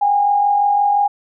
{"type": "tone pair together", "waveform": "sine", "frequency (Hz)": [770, 815.8], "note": ["G5", "G#5"], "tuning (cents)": [-31, -31], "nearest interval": "minor second", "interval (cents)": 100, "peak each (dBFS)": [-23, -12], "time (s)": [0.01, 1.08], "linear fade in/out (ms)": 10, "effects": []}